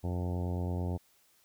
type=harmonic tone; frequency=89 Hz; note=F2; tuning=33 cents sharp; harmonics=1 / 2 / 3 / 4 / 5 / 6 / 7 / 8 / 9 / 10; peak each=-32 / -38 / -42 / -44 / -46 / -48 / -49 / -50 / -51 / -52 dBFS; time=0.03-0.98 s; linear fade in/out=20 ms; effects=white hiss -67 dBFS RMS until 1.44 s